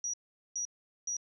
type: tone bursts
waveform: sine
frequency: 5790 Hz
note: F#8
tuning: 38 cents flat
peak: -32 dBFS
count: 3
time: 0.04-1.168 s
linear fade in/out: 2 ms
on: 96 ms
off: 420 ms
effects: none